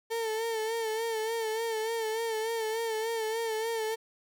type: tone with vibrato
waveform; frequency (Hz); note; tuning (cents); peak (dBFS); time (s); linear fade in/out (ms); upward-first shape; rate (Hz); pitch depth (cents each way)
35% pulse; 447.8; A4; +30; -28; 0.1-3.96; 20; sine; 3.4; 53
effects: none